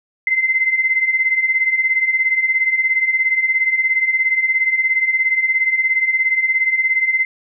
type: beating tone pair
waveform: sine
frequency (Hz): 2054 / 2071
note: C7 / C7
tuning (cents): -33 / -18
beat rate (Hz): 17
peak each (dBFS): -20 / -15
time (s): 0.27-7.25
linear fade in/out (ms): 2
effects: none